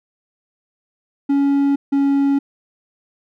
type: tone pair in turn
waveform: triangle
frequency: 280 / 278.5 Hz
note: C#4 / C#4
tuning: +18 / +8 cents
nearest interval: unison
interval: 10 cents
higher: first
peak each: -11 dBFS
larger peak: neither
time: 1.29-1.76 / 1.92-2.39 s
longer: neither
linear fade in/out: 10 ms
effects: none